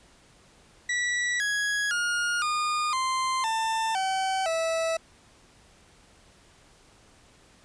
40% pulse tone with pitch steps, 1947 / 1665.8 / 1425.3 / 1219.5 / 1043.4 / 892.7 / 763.8 / 653.5 Hz, B6 / G#6 / F6 / D#6 / C6 / A5 / G5 / E5, -25 / +5 / +35 / -35 / -5 / +25 / -45 / -15 cents, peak -24 dBFS, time 0.89-4.97 s, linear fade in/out 5 ms, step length 510 ms, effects pink hiss -57 dBFS RMS until 7.64 s + resampled to 22050 Hz

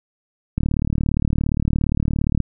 click train, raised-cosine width 5 ms, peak -7 dBFS, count 69, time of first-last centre 0.58-2.403 s, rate 37.3 Hz, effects none

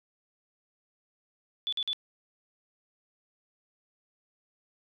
sine tone bursts, 3464 Hz, A7, 28 cents flat, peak -28 dBFS, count 3, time 1.67-1.931 s, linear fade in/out 0 ms, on 55 ms, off 48 ms, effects none

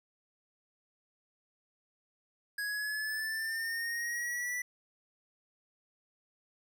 square exponential sweep, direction up, 1657 to 1975.5 Hz, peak -34 dBFS, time 2.58-4.62 s, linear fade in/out 5 ms, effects none

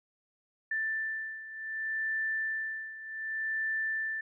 sine beating tone pair, 1769 / 1769.66 Hz, A6 / A6, +9 / +9 cents, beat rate 0.66 Hz, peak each -33 / -37 dBFS, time 0.71-4.21 s, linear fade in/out 5 ms, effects none

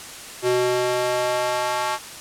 square tone with high-pass filter sweep, 124.1 Hz, B2, 9 cents sharp, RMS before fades -22 dBFS, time 0.42-1.99 s, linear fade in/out 50 ms, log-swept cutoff 360 to 920 Hz, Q 2.2, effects white hiss -37 dBFS RMS until 2.2 s + low-pass 10000 Hz 12 dB/octave

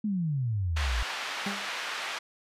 sine exponential sweep, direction down, 220 to 53.5 Hz, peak -26 dBFS, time 0.04-1.03 s, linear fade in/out 5 ms
pink band-pass noise, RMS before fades -35 dBFS, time 0.76-2.19 s, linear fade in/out 10 ms, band 1100 to 3800 Hz, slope 12 dB/octave
40% pulse tone with exponential decay, 200 Hz, G3, 35 cents sharp, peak -28 dBFS, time 1.46-1.74 s, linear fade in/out 5 ms, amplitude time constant 59 ms
effects resampled to 32000 Hz

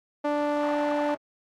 sawtooth tone with band-pass filter, 293.7 Hz, D4, in tune, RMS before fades -26 dBFS, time 0.24-1.15 s, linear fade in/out 10 ms, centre 680 Hz, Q 1.3, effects AAC 48 kbps

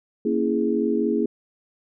sine chord, A# half-diminished seventh, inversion none, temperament equal, 233.1 / 277.2 / 329.6 / 415.3 Hz, A#3 / C#4 / E4 / G#4, 0 / 0 / 0 / 0 cents, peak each -24 / -27 / -25 / -24 dBFS, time 0.25-1.26 s, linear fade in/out 5 ms, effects none

